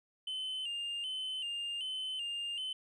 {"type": "tone with vibrato", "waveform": "sine", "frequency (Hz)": 2926, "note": "F#7", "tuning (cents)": -20, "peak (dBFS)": -33, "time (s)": [0.27, 2.73], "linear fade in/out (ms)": 5, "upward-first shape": "square", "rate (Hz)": 1.3, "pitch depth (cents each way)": 71, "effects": ["tanh soft clip ceiling -35 dBFS"]}